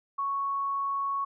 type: tone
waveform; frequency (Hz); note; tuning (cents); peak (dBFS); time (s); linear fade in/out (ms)
sine; 1108.7; C#6; 0; -27; 0.18-1.25; 10
effects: none